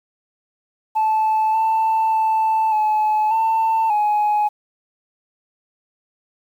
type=tone with pitch steps; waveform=sine; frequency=872 / 886 / 881 / 857 / 893 / 839 Hz; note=A5 / A5 / A5 / A5 / A5 / G#5; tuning=-16 / +12 / +2 / -46 / +25 / +17 cents; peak=-13 dBFS; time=0.95-4.49 s; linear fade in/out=20 ms; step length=590 ms; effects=tanh soft clip ceiling -13 dBFS + 8-bit